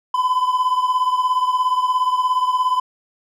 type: beating tone pair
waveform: triangle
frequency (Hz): 1007 / 1024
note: B5 / C6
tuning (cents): +33 / -38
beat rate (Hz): 17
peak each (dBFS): -15 / -20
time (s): 0.14-2.8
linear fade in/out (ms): 5
effects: none